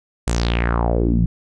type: tone with low-pass filter sweep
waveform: sawtooth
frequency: 58.27 Hz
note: A#1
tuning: in tune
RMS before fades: -18 dBFS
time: 0.27-1.26 s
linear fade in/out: 5 ms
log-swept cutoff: 8800 to 150 Hz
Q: 4.1
effects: none